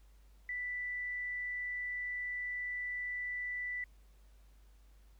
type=tone; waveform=sine; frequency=1977 Hz; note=B6; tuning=1 cent sharp; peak=-36 dBFS; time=0.49-3.84 s; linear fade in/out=2 ms; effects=added 50 Hz sine -58 dBFS peak until 5.19 s + pink hiss -72 dBFS RMS until 5.19 s